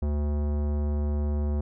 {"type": "tone with tanh clipping", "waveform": "sine", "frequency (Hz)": 73.5, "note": "D2", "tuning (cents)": 2, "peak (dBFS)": -26, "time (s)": [0.02, 1.61], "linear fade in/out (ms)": 5, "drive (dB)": 18, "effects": []}